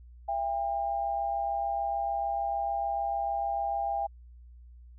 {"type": "tone pair together", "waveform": "sine", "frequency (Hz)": [674.3, 801], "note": ["E5", "G5"], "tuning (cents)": [39, 37], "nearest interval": "minor third", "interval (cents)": 298, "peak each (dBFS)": [-33, -29], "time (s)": [0.28, 4.07], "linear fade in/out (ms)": 10, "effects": ["added 60 Hz sine -48 dBFS peak until 4.98 s"]}